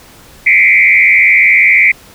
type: tone with frequency modulation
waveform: sine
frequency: 2200 Hz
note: C#7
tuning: 14 cents flat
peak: -4 dBFS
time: 0.46-1.92 s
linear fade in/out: 10 ms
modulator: 85.5 Hz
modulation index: 2.3
effects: pink hiss -39 dBFS RMS until 2.14 s